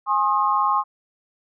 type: chord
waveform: sine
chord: Ab major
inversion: none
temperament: equal with one note detuned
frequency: 830.6 / 1069.1 / 1244.5 Hz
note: Ab5 / C6 / Eb6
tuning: 0 / +37 / 0 cents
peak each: -23 / -19 / -24 dBFS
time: 0.06-0.84 s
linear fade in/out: 50 ms
effects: none